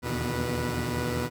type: tone cluster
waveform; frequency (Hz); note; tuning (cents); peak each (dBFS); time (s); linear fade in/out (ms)
15% pulse; 78.9 / 84.1 / 122.1 / 147.3 / 490; D#2 / E2 / B2 / D3 / B4; +25 / +35 / -19 / +6 / -14; -28 / -30 / -24 / -32 / -29; 0.02-1.3; 50
effects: none